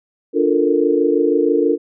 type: chord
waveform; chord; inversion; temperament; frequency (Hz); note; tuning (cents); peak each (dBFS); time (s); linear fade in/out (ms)
sine; Bb major seventh; first; equal; 293.7 / 349.2 / 440 / 466.2; D4 / F4 / A4 / Bb4; 0 / 0 / 0 / 0; -18; 0.33-1.78; 50
effects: none